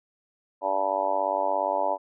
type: harmonic tone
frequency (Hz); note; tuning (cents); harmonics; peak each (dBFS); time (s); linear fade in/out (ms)
97.2; G2; -14; 3 / 4 / 5 / 6 / 7 / 8 / 9 / 10; -40 / -39 / -39 / -28 / -30 / -34 / -28 / -31; 0.61-1.98; 50
effects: none